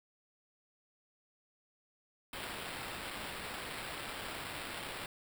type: noise with sample-and-hold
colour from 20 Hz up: white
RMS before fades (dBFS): -43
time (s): 2.33-5.06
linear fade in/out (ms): 2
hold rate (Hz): 6300
effects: none